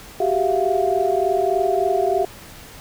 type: tone cluster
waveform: sine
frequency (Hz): 377 / 400.4 / 668 / 709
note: F#4 / G4 / E5 / F5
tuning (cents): +32 / +37 / +23 / +26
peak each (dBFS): -22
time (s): 0.2-2.25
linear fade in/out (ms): 5
effects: pink hiss -41 dBFS RMS until 2.8 s